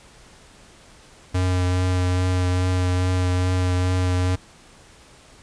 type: tone with vibrato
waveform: square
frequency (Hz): 91.1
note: F#2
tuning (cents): -26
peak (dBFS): -19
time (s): 1.34-4.36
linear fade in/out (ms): 10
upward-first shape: triangle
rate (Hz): 2.4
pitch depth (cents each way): 16
effects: pink hiss -49 dBFS RMS until 5.42 s + resampled to 22050 Hz